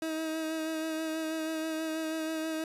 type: tone with vibrato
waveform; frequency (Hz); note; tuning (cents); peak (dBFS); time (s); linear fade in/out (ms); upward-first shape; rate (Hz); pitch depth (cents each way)
30% pulse; 318.2; D#4; +39; -29; 0.02-2.64; 2; sine; 6.2; 21
effects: resampled to 32000 Hz